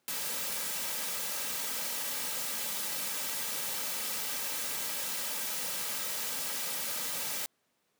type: noise with comb filter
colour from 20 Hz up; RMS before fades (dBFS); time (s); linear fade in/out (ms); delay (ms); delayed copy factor
white; -35; 0.08-7.46; 0; 2.8; -0.55
effects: pink hiss -75 dBFS RMS until 7.99 s + high-pass 200 Hz 12 dB/octave